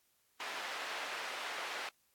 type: band-pass noise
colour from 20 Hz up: white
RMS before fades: -42 dBFS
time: 0.4-1.89 s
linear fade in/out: 2 ms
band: 610 to 2400 Hz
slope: 12 dB/octave
effects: white hiss -74 dBFS RMS until 2.14 s + AAC 64 kbps